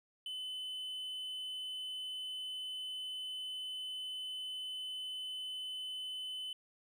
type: tone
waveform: triangle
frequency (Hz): 3026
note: F#7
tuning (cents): +38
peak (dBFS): -38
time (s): 0.26-6.53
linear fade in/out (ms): 2
effects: none

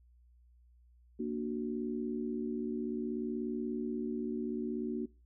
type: chord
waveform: sine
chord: Bb augmented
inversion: none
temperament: equal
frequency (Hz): 233.1 / 293.7 / 370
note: Bb3 / D4 / F#4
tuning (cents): 0 / 0 / 0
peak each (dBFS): -36 / -39 / -38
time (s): 1.19-5.06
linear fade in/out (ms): 10
effects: noise-tail reverb RT60 0.3 s tail -22 dB re dry + added 60 Hz sine -60 dBFS peak until 5.25 s

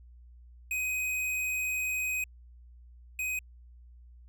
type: tone pair in turn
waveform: square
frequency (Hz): 2511 / 2511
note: D#7 / D#7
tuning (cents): +15 / +15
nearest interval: unison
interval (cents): 0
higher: neither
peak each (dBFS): -30 / -31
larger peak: first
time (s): 0.71-2.24 / 3.19-3.39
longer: first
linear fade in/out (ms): 2
effects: added 60 Hz sine -50 dBFS peak until 4.28 s

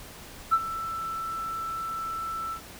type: tone with ADSR envelope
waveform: sine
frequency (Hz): 1329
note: E6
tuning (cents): +14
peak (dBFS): -15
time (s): 0.51-2.61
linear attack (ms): 24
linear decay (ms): 51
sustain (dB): -15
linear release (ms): 89
effects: tanh soft clip ceiling -12 dBFS + pink hiss -45 dBFS RMS until 2.79 s

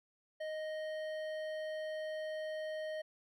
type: tone with hard clipping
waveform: sine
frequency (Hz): 622.3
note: D#5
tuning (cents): 0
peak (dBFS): -40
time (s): 0.4-3.02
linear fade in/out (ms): 10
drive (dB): 11
effects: none

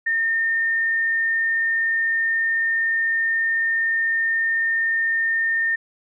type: tone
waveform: sine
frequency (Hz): 1819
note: A#6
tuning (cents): -43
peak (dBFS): -18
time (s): 0.06-5.76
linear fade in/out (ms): 10
effects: none

